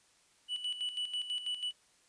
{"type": "tone with tremolo", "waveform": "triangle", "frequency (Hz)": 2960, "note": "F#7", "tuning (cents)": 0, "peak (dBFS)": -31, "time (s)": [0.48, 1.73], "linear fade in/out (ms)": 50, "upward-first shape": "square", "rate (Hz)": 6.1, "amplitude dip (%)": 65, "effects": ["white hiss -67 dBFS RMS until 2.08 s", "resampled to 22050 Hz"]}